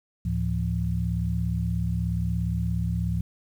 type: tone cluster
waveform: sine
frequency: 73 / 109.9 / 170.8 Hz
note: D2 / A2 / F3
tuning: -10 / -2 / -38 cents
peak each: -28 dBFS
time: 0.25-3.21 s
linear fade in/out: 5 ms
effects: 9-bit